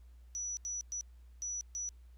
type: tone bursts at uneven times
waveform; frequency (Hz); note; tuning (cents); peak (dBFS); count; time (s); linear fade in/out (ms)
sine; 5900; F#8; -6; -36; 5; 0.35-0.57 / 0.65-0.81 / 0.92-1.01 / 1.42-1.61 / 1.75-1.89; 0
effects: added 60 Hz sine -53 dBFS peak until 2.17 s + pink hiss -75 dBFS RMS until 2.17 s